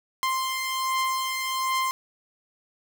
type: beating tone pair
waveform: sawtooth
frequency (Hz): 1046.5 / 1047.8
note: C6 / C6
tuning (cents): 0 / +2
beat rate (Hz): 1.3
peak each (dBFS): -28 / -22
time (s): 0.23-1.91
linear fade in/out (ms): 0
effects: none

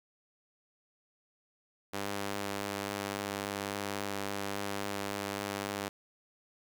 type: tone with high-pass filter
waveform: sawtooth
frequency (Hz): 100.4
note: G2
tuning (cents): +42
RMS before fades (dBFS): -37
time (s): 1.93-5.89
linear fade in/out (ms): 10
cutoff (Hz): 280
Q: 0.53
effects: none

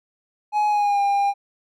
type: tone with pitch glide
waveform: triangle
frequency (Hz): 840 to 802.5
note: G#5 to G5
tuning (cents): +19 to +40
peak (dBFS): -15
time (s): 0.52-1.34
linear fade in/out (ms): 50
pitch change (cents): -79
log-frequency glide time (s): 0.68-1.01
effects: none

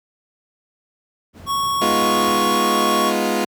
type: noise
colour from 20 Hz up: brown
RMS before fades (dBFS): -34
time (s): 1.33-2.61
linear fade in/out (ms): 50
type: tone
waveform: square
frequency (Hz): 1108.7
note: C#6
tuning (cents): 0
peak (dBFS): -19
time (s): 1.46-3.13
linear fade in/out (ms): 50
type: chord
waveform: 20% pulse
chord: F half-diminished seventh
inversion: first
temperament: equal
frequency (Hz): 207.7 / 246.9 / 311.1 / 349.2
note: Ab3 / Cb4 / Eb4 / F4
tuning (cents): 0 / 0 / 0 / 0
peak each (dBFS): -18 / -19 / -23 / -17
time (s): 1.81-3.45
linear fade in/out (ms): 10
effects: high-pass 100 Hz 12 dB/octave

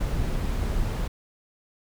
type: noise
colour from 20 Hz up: brown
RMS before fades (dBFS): -26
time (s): 0-1.08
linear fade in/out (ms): 10
effects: none

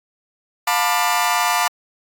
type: chord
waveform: sawtooth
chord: B half-diminished seventh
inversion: second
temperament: just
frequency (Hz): 711.2 / 889 / 987.8 / 1185.3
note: F5 / A5 / B5 / D6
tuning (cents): +31 / +18 / 0 / +16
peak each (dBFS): -18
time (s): 0.67-1.68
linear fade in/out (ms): 5
effects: AAC 64 kbps

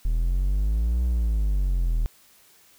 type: exponential two-way sweep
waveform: triangle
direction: up then down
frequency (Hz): 38.89 to 61.74 to 38.89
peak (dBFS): -18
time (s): 0.05-2.06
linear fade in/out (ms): 0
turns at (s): 1.04
effects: white hiss -56 dBFS RMS until 2.78 s

